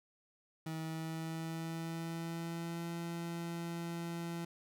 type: tone with pitch glide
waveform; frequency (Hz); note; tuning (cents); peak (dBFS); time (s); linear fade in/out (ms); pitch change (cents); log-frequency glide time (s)
30% pulse; 160 to 169.22; D#3 to E3; +49 to +46; -36; 0.66-4.45; 5; +97; 0.79-2.92
effects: none